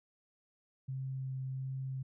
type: tone with vibrato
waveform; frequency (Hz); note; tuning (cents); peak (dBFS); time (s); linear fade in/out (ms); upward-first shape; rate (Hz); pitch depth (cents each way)
sine; 132.2; C3; +18; -36; 0.88-2.03; 10; sine; 1.4; 8
effects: none